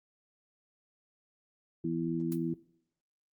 harmonic tone, 83 Hz, E2, 12 cents sharp, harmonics 2 / 3 / 4, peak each -35 / -36 / -33 dBFS, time 1.84-2.54 s, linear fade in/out 5 ms
blue noise with exponential decay, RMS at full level -39 dBFS, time 2.32-2.4 s, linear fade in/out 0 ms, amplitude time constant 16 ms
effects noise-tail reverb RT60 0.6 s tail -19 dB re dry + Opus 48 kbps

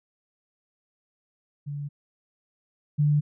sine tone pair in turn, 144.2 / 147.74 Hz, D3 / D3, -31 / +11 cents, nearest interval unison, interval 42 cents, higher second, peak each -30 / -18 dBFS, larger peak second, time 1.66-1.89 / 2.98-3.21 s, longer neither, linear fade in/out 20 ms, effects none

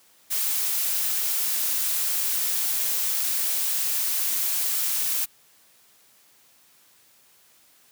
blue noise, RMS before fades -25 dBFS, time 0.3-5.26 s, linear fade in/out 20 ms, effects white hiss -58 dBFS RMS until 7.91 s + high-pass 100 Hz 12 dB/octave

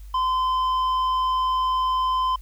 triangle tone with tanh clipping, 1028 Hz, C6, 31 cents flat, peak -21 dBFS, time 0.14-2.36 s, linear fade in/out 5 ms, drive 11 dB, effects added 50 Hz sine -37 dBFS peak until 2.41 s + white hiss -58 dBFS RMS until 2.41 s

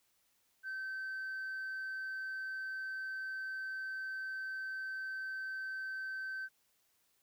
sine tone, 1544 Hz, G6, 27 cents flat, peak -36 dBFS, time 0.63-6.49 s, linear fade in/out 50 ms, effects tanh soft clip ceiling -37 dBFS + white hiss -75 dBFS RMS until 7.22 s

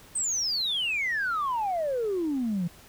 sine exponential sweep, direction down, 8480 to 164.81 Hz, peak -24 dBFS, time 0.15-2.68 s, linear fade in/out 10 ms, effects tanh soft clip ceiling -22 dBFS + pink hiss -52 dBFS RMS until 2.88 s

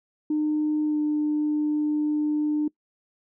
sine tone with pitch glide, 303.8 to 300.5 Hz, D#4 to D4, -41 to +40 cents, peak -20 dBFS, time 0.3-2.68 s, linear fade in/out 5 ms, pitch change -19 cents, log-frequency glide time 0.84-0.98 s, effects noise-tail reverb RT60 0.1 s tail -23 dB re dry + tanh soft clip ceiling -17 dBFS

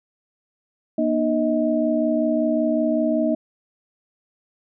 sine tone cluster, 239 / 304.3 / 632 Hz, A#3 / D#4 / D#5, +43 / -38 / +27 cents, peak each -22 dBFS, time 0.98-3.35 s, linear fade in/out 5 ms, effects none

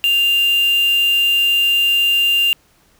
sine tone with quantisation, 2794 Hz, F7, in tune, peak -12 dBFS, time 0.04-2.53 s, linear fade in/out 0 ms, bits 4, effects pink hiss -55 dBFS RMS until 2.99 s

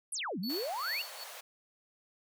sine exponential two-way sweep, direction down then up, 11640 to 167.4 to 2951 Hz, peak -34 dBFS, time 0.12-1.02 s, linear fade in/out 5 ms, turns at 0.39 s
square tone with tremolo, 4435 Hz, C#8, in tune, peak -36 dBFS, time 0.43-1.24 s, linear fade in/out 5 ms, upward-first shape sine, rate 2.5 Hz, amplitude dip 95%
pink high-pass noise, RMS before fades -47 dBFS, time 0.49-1.41 s, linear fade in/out 10 ms, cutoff 530 Hz, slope 48 dB/octave
effects none

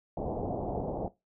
white low-pass noise, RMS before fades -34 dBFS, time 0.17-1.08 s, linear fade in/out 2 ms, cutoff 790 Hz, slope 48 dB/octave, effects noise-tail reverb RT60 0.2 s tail -18 dB re dry

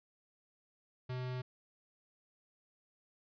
square tone, 126.8 Hz, B2, 46 cents sharp, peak -38 dBFS, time 1.09-1.42 s, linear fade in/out 10 ms, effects resampled to 11025 Hz

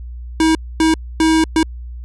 square tone bursts at uneven times, 320 Hz, D#4, 49 cents sharp, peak -11 dBFS, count 4, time 0.4-0.55 / 0.8-0.94 / 1.2-1.44 / 1.56-1.63 s, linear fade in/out 2 ms, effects added 60 Hz sine -27 dBFS peak until 2.04 s + resampled to 24000 Hz

